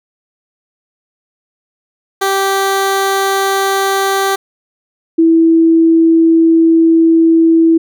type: tone pair in turn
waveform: 15% pulse / sine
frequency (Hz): 390 / 327.9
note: G4 / E4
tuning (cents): -9 / -9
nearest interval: minor third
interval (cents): 300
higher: first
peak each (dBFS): -5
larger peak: neither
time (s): 2.21-4.36 / 5.18-7.78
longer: second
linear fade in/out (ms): 10
effects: none